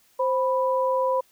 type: tone pair together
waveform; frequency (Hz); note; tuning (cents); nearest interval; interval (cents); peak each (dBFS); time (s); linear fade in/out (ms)
sine; 523.3 / 987.9; C5 / B5; 0 / 0; major seventh; 1100; -22 / -24; 0.19-1.21; 10
effects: white hiss -61 dBFS RMS until 1.31 s